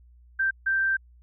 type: tone bursts at uneven times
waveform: sine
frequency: 1568 Hz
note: G6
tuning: in tune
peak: -21 dBFS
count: 2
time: 0.39-0.51 / 0.66-0.97 s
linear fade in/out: 10 ms
effects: added 60 Hz sine -51 dBFS peak until 1.22 s